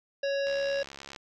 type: harmonic tone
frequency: 556 Hz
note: C#5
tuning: 5 cents sharp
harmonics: 1 / 3 / 5 / 7 / 9 / 10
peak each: -27 / -37 / -41 / -44 / -46 / -47 dBFS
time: 0.23-0.83 s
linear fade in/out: 5 ms
type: click train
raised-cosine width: 0.2 ms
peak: -25 dBFS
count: 49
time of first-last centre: 0.47-1.162 s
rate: 69.4 Hz
effects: none